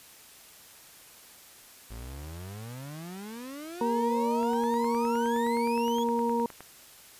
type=exponential sweep; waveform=35% pulse; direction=up; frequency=53.7 to 3426 Hz; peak=-37 dBFS; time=1.9-6.04 s; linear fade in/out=10 ms
type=harmonic tone; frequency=234.5 Hz; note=A#3; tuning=11 cents sharp; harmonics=1 / 2 / 4; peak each=-29 / -29 / -29 dBFS; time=3.81-6.46 s; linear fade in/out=2 ms
type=click train; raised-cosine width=0.5 ms; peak=-28 dBFS; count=22; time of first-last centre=4.43-6.606 s; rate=9.65 Hz
effects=white hiss -52 dBFS RMS until 7.19 s + resampled to 32000 Hz